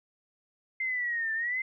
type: linear two-way sweep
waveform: sine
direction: down then up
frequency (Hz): 2093 to 1765 to 2093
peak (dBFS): -28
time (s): 0.8-1.62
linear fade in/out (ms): 5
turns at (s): 1.33
effects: none